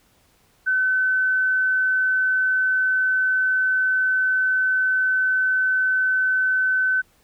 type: tone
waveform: sine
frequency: 1519 Hz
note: F#6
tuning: 45 cents sharp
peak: -17 dBFS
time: 0.66-7.02 s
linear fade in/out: 20 ms
effects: pink hiss -60 dBFS RMS until 7.23 s